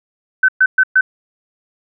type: tone bursts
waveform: sine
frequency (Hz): 1523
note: F#6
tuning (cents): +50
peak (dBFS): -7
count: 4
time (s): 0.43-1.01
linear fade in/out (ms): 5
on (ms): 55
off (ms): 120
effects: none